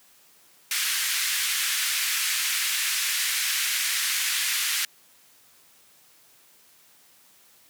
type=band-pass noise; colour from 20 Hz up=pink; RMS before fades=-26 dBFS; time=0.71-4.85 s; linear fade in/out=2 ms; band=1700 to 15000 Hz; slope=24 dB/octave; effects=white hiss -57 dBFS RMS until 7.69 s + high-pass 100 Hz 12 dB/octave